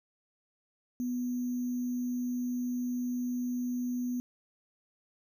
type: tone with sample-and-hold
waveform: sine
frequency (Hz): 246.9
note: B3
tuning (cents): 0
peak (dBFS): -30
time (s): 1-4.2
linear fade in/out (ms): 0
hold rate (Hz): 6300
effects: none